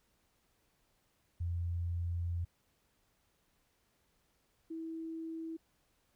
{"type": "tone pair in turn", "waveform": "sine", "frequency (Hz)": [86.1, 325.1], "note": ["F2", "E4"], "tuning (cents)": [-24, -24], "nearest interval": "octave + major seventh", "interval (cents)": 2300, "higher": "second", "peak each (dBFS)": [-33, -39], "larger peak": "first", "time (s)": [[1.4, 2.45], [4.7, 5.57]], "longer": "first", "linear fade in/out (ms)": 10, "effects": ["pink hiss -75 dBFS RMS until 6.15 s"]}